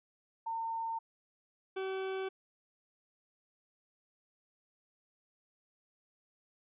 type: tone pair in turn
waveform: sine / 40% pulse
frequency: 908 / 381.8 Hz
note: A#5 / G4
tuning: -46 / -46 cents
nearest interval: octave + minor third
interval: 1500 cents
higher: first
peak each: -34 / -34 dBFS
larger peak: neither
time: 0.46-0.99 / 1.76-2.29 s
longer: neither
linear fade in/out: 10 ms
effects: resampled to 8000 Hz